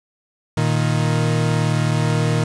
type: tone pair together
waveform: 40% pulse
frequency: 116.41 / 155.56 Hz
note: A#2 / D#3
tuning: -2 / 0 cents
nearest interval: perfect fourth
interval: 502 cents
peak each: -18 dBFS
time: 0.57-2.44 s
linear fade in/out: 5 ms
effects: resampled to 22050 Hz + 7-bit